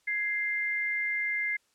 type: tone pair together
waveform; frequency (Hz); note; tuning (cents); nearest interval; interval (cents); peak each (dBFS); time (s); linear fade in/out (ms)
sine; 1672.8 / 2093; G#6 / C7; +12 / 0; major third; 388; -35 / -28; 0.07-1.57; 10
effects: white hiss -70 dBFS RMS until 1.74 s + low-pass 9000 Hz 12 dB/octave